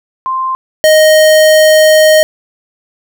sine / square tone pair in turn, 1046.5 / 622.3 Hz, C6 / D#5, 0 / 0 cents, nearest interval major sixth, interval 900 cents, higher first, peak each -12 / -4 dBFS, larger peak second, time 0.26-0.55 / 0.84-2.23 s, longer second, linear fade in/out 0 ms, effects none

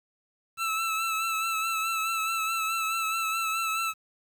25% pulse tone with vibrato, 1320 Hz, E6, 2 cents sharp, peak -23 dBFS, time 0.57-3.94 s, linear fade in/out 50 ms, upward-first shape sine, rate 4.7 Hz, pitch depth 32 cents each way, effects 9-bit

